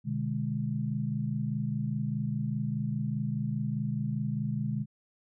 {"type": "chord", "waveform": "sine", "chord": "G# diminished", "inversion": "first", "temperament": "just", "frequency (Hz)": [124.59, 149.51, 207.7], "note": ["B2", "D3", "G#3"], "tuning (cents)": [16, 31, 0], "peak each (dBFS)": -33, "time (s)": [0.04, 4.86], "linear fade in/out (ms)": 50, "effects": []}